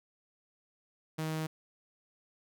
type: tone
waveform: sawtooth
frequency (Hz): 157.7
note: D#3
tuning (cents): +24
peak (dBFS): -29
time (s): 1.18-1.47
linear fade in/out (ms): 10
effects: none